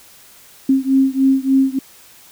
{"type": "beating tone pair", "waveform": "sine", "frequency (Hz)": [266.3, 269.7], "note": ["C4", "C#4"], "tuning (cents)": [31, -47], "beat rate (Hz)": 3.4, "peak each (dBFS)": [-14, -15], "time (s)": [0.69, 1.79], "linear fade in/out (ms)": 5, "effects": ["white hiss -45 dBFS RMS until 2.31 s"]}